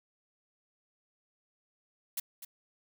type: noise with echo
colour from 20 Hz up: blue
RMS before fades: -34 dBFS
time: 2.17-2.2 s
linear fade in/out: 5 ms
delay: 250 ms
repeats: 1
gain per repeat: -11 dB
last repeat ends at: 2.45 s
effects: none